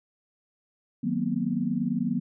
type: chord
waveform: sine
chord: B major seventh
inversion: first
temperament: equal with one note detuned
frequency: 155.56 / 185 / 233.1 / 253.3 Hz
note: D#3 / F#3 / A#3 / B3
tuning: 0 / 0 / 0 / +44 cents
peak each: -34 / -30 / -28 / -30 dBFS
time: 1.03-2.2 s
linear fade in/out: 10 ms
effects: none